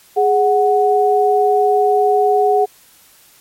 sine tone pair together, 415.3 / 740 Hz, G#4 / F#5, 0 / 0 cents, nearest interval minor seventh, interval 1000 cents, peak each -13 dBFS, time 0.16-2.66 s, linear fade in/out 20 ms, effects white hiss -48 dBFS RMS until 3.4 s + MP3 64 kbps

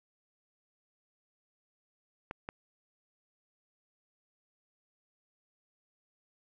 clicks, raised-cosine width 0.5 ms, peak -23 dBFS, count 2, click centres 2.311 / 2.489 s, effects none

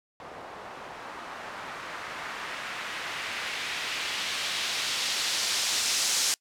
blue noise with low-pass filter sweep, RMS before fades -32 dBFS, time 0.2-6.34 s, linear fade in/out 0 ms, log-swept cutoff 760 to 6400 Hz, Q 1.1, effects noise-tail reverb RT60 0.1 s tail -25 dB re dry

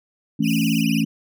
sine chord, A major, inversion second, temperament equal, 164.81 / 220 / 277.2 Hz, E3 / A3 / C#4, 0 / 0 / 0 cents, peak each -23 / -20 / -22 dBFS, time 0.39-1.05 s, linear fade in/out 10 ms
35% pulse tone with vibrato, 2700 Hz, E7, 41 cents sharp, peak -25 dBFS, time 0.42-1.05 s, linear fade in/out 50 ms, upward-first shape sine, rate 18 Hz, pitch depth 190 cents each way
white high-pass noise, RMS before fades -38 dBFS, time 0.46-0.85 s, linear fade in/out 50 ms, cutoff 5100 Hz, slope 48 dB/octave
effects none

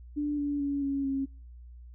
sine tone with pitch steps, 293.7 / 288 / 282.4 / 276.9 / 271.5 Hz, D4 / D4 / C#4 / C#4 / C#4, 0 / -34 / +32 / -2 / -36 cents, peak -27 dBFS, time 0.16-1.26 s, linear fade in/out 20 ms, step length 220 ms, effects noise-tail reverb RT60 0.4 s tail -25 dB re dry + added 60 Hz sine -45 dBFS peak until 1.94 s

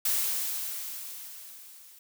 blue noise with level ramp, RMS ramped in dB -26 to -53 dBFS, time 0.05-1.99 s, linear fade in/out 5 ms, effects none

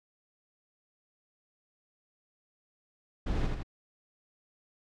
brown noise with echo, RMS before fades -31 dBFS, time 3.26-3.47 s, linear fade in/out 10 ms, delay 81 ms, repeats 2, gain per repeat -3 dB, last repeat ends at 3.632 s, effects low-pass 5000 Hz 12 dB/octave

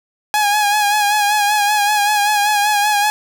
sawtooth tone with vibrato, 830.6 Hz, G#5, in tune, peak -9 dBFS, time 0.34-3.1 s, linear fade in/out 0 ms, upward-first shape sine, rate 5.2 Hz, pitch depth 42 cents each way, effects none

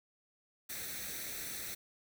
white noise with comb filter, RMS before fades -42 dBFS, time 0.69-1.75 s, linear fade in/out 10 ms, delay 0.5 ms, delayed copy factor +0.65, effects none

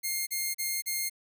5% pulse tone bursts, 2126 Hz, C7, 27 cents sharp, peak -19 dBFS, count 4, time 0.03-1.098 s, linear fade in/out 20 ms, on 240 ms, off 36 ms, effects none

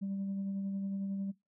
sine tone with tremolo, 196 Hz, G3, in tune, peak -31 dBFS, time 0.01-1.32 s, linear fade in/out 20 ms, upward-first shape sine, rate 11 Hz, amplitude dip 30%, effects noise-tail reverb RT60 0.2 s tail -22 dB re dry + tanh soft clip ceiling -31 dBFS

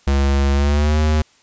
square tone with pitch glide, 69.3 to 76.89 Hz, C#2 to D#2, 0 to -20 cents, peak -14 dBFS, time 0.07-1.22 s, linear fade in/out 5 ms, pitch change +180 cents, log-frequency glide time 0.52-0.99 s, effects white hiss -54 dBFS RMS until 1.42 s + resampled to 16000 Hz

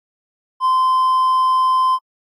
triangle tone with hard clipping, 1034 Hz, C6, 21 cents flat, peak -13 dBFS, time 0.6-1.99 s, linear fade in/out 50 ms, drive 5 dB, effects AAC 64 kbps

